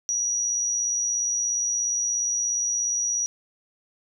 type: tone with amplitude modulation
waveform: sine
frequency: 5800 Hz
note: F#8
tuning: 35 cents flat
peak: -21 dBFS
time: 0.09-3.26 s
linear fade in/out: 0 ms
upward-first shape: sine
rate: 117 Hz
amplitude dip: 30%
effects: none